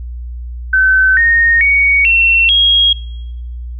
sine tone with pitch steps, 1529 / 1850.1 / 2239 / 2709 / 3277 Hz, G6 / A#6 / C#7 / E7 / G#7, -44 / -14 / +17 / +47 / -24 cents, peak -7 dBFS, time 0.73-2.93 s, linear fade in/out 5 ms, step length 440 ms, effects noise-tail reverb RT60 1.0 s tail -22 dB re dry + added 60 Hz sine -22 dBFS peak until 3.79 s

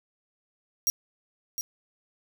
sawtooth tone with echo, 5700 Hz, F8, 34 cents sharp, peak -19 dBFS, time 0.87-0.9 s, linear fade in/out 0 ms, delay 710 ms, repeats 1, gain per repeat -8 dB, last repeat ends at 1.61 s, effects none

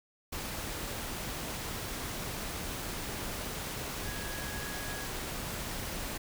sine tone in noise, 1661.2 Hz, G#6, in tune, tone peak -44 dBFS, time 4.05-5.06 s, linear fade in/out 10 ms, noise pink, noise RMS -38 dBFS, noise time 0.32-6.18 s, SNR -9 dB, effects none

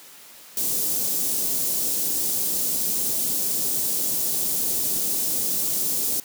white band-stop noise, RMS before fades -24 dBFS, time 0.57-6.2 s, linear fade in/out 2 ms, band 420 to 6300 Hz, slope 12 dB/octave, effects white hiss -46 dBFS RMS until 6.24 s + high-pass 150 Hz 12 dB/octave

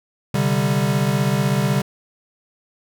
square chord, C suspended second, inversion none, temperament equal, 130.81 / 146.83 / 196 Hz, C3 / D3 / G3, 0 / 0 / 0 cents, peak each -22 dBFS, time 0.34-1.82 s, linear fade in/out 5 ms, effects none

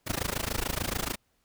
pink noise with amplitude modulation, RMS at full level -28 dBFS, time 0.06-1.16 s, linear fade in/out 20 ms, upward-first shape sine, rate 26.9 Hz, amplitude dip 95%, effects pink hiss -72 dBFS RMS until 1.44 s

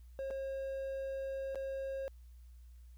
triangle tone with dropouts, 539 Hz, C#5, 49 cents flat, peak -35 dBFS, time 0.19-2.08 s, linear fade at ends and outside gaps 0 ms, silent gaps 0.304-0.309 / 1.547-1.556 s, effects added 60 Hz sine -52 dBFS peak until 2.97 s + white hiss -75 dBFS RMS until 2.97 s

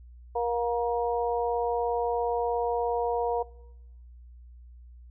harmonic tone, 237 Hz, A#3, 29 cents sharp, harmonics 2 / 3 / 4, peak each -28 / -30 / -31 dBFS, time 0.35-3.43 s, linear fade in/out 10 ms, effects noise-tail reverb RT60 0.9 s tail -22 dB re dry + added 60 Hz sine -46 dBFS peak until 5.1 s

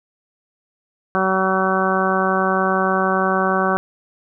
harmonic tone, 189.3 Hz, F#3, 40 cents sharp, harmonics 1 / 2 / 3 / 4 / 5 / 6 / 7 / 8, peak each -23 / -23 / -24 / -23 / -28 / -22 / -26 / -24 dBFS, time 1.15-3.77 s, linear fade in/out 0 ms, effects none

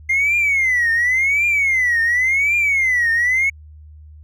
triangle tone with vibrato, 2093 Hz, C7, in tune, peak -11 dBFS, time 0.09-3.5 s, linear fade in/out 10 ms, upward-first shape triangle, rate 0.91 Hz, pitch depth 250 cents each way, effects tanh soft clip ceiling -10 dBFS + added 76 Hz sine -38 dBFS peak until 4.23 s

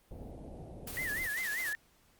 pink low-pass noise, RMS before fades -46 dBFS, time 0.11-1.27 s, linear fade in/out 2 ms, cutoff 780 Hz, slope 48 dB/octave
white noise with tremolo, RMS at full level -41 dBFS, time 0.87-1.73 s, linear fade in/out 2 ms, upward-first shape triangle, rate 14 Hz, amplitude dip 40%
sine tone with vibrato, 1867 Hz, A#6, 2 cents sharp, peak -33 dBFS, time 0.97-1.75 s, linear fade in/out 0 ms, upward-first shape sine, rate 5.1 Hz, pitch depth 190 cents each way
effects pink hiss -67 dBFS RMS until 2.19 s + Opus 32 kbps

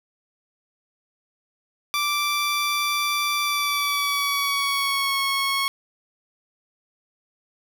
15% pulse tone with pitch glide, 1171 to 1098.9 Hz, D6 to C#6, -5 to -15 cents, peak -15 dBFS, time 1.94-5.68 s, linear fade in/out 0 ms, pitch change -110 cents, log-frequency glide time 3.41-5.19 s, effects none

